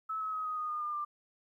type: tone with pitch steps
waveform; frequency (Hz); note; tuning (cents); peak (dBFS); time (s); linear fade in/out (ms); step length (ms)
sine; 1300 / 1283.6 / 1267.4 / 1251.4 / 1235.6 / 1220 / 1204.6 / 1189.4; E6 / E6 / D#6 / D#6 / D#6 / D#6 / D6 / D6; -24 / -46 / +32 / +10 / -12 / -34 / +44 / +22; -33; 0.09-1.05; 10; 120
effects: 12-bit